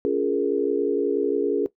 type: chord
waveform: sine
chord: Bb minor seventh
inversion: first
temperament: equal with one note detuned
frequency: 281.5 / 349.2 / 415.3 / 466.2 Hz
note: Db4 / F4 / Ab4 / Bb4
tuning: +27 / 0 / 0 / 0 cents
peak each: -26 / -27 / -23 / -26 dBFS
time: 0.05-1.66 s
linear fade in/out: 0 ms
effects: noise-tail reverb RT60 0.1 s tail -17 dB re dry